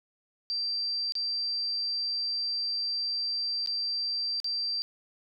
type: tone with dropouts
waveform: sine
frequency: 4699 Hz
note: D8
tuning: in tune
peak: -28 dBFS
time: 0.5-4.82 s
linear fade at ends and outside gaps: 0 ms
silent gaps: 1.122-1.153 / 3.661-3.673 / 4.401-4.444 s
effects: none